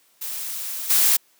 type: noise with level steps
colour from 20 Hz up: blue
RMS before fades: -30 / -17 dBFS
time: 0.21-1.17 s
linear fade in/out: 10 ms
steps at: 0.89 s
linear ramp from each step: 20 ms
effects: white hiss -60 dBFS RMS until 1.39 s + high-pass 200 Hz 12 dB/octave